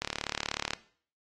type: click train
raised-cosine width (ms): 0.2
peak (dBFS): -13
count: 27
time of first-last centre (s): 0.02-0.734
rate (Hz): 36.4
effects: noise-tail reverb RT60 0.5 s tail -18 dB re dry + AAC 32 kbps